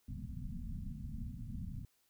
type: low-pass noise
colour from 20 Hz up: pink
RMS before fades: -43 dBFS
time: 0.08-1.85 s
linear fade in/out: 2 ms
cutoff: 250 Hz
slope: 96 dB/octave
effects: white hiss -75 dBFS RMS until 2.09 s